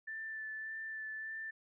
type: tone with vibrato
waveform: sine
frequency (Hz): 1763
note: A6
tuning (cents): +3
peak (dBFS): -40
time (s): 0.07-1.51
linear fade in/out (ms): 10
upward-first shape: sine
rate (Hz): 1.7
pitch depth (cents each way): 15
effects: none